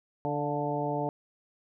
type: harmonic tone with a mistuned harmonic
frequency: 146.83 Hz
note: D3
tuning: in tune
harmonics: 1 / 2 / 3 / 4 / 5 / 6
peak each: -35 / -35 / -35 / -35 / -35 / -35 dBFS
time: 0.25-1.09 s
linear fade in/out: 0 ms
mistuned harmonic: 5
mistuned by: -45 cents
effects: none